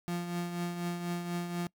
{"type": "tone with tremolo", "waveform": "35% pulse", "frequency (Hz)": 174.1, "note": "F3", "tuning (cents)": -5, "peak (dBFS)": -29, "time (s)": [0.08, 1.67], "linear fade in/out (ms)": 0, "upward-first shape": "triangle", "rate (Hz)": 4.1, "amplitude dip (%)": 55, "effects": ["noise-tail reverb RT60 0.1 s tail -24 dB re dry"]}